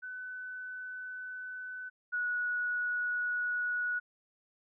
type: tone pair in turn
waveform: sine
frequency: 1504 / 1463.7 Hz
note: F#6 / F#6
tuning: +28 / -19 cents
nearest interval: unison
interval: 47 cents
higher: first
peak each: -39 / -30 dBFS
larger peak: second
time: 0.02-1.9 / 2.12-4 s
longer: neither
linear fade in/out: 20 ms
effects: none